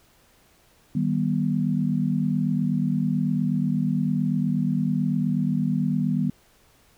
sine chord, Eb augmented, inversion none, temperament just, 155.56 / 194.45 / 243.1 Hz, Eb3 / G3 / B3, 0 / -14 / -27 cents, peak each -25 dBFS, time 0.95-6.3 s, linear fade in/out 5 ms, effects pink hiss -59 dBFS RMS until 6.97 s

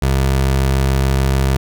25% pulse tone, 66.9 Hz, C2, 39 cents sharp, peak -9 dBFS, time 0.02-1.57 s, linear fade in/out 5 ms, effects none

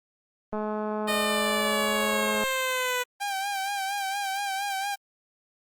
click train, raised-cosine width 1 ms, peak -18 dBFS, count 407, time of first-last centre 0.53-2.436 s, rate 213 Hz
10% pulse linear sweep, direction down, 614 to 493.9 Hz, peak -17 dBFS, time 1.07-3.04 s, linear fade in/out 20 ms
sawtooth tone with vibrato, 790 Hz, G5, 13 cents sharp, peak -24 dBFS, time 3.2-4.96 s, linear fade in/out 20 ms, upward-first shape sine, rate 4.3 Hz, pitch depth 51 cents each way
effects Opus 32 kbps

